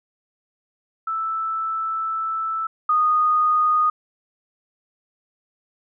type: tone pair in turn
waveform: sine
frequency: 1318.5 / 1236.3 Hz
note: E6 / D#6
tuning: 0 / -11 cents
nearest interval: minor second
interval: 111 cents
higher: first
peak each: -22 / -15 dBFS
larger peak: second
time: 1.07-2.67 / 2.89-3.9 s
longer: first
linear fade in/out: 5 ms
effects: none